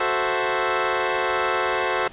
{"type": "chord", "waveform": "15% pulse", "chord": "F# half-diminished seventh", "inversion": "none", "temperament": "equal", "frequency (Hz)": [370, 440, 523.3, 659.3], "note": ["F#4", "A4", "C5", "E5"], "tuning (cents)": [0, 0, 0, 0], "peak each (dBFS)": [-19, -20, -19, -22], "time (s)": [0, 2.08], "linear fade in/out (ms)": 5, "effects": ["pink hiss -45 dBFS RMS until 2.12 s", "resampled to 8000 Hz"]}